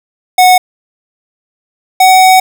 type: tone pair in turn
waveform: square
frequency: 735 / 749.6 Hz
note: F#5 / F#5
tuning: -12 / +22 cents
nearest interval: unison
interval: 34 cents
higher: second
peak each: -3 dBFS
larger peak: neither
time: 0.38-0.58 / 2-2.4 s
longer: second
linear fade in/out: 5 ms
effects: none